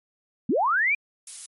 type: linear sweep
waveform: sine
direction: up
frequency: 180.2 to 2443 Hz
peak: -19 dBFS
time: 0.49-0.95 s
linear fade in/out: 5 ms
type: noise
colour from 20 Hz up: violet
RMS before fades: -33 dBFS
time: 1.27-1.46 s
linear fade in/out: 2 ms
effects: MP3 48 kbps